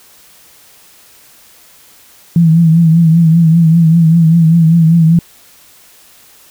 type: tone with vibrato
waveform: sine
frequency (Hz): 164.6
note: E3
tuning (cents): -2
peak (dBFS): -4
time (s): 2.36-5.19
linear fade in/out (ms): 2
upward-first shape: triangle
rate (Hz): 5.1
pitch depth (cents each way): 73
effects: white hiss -43 dBFS RMS until 6.5 s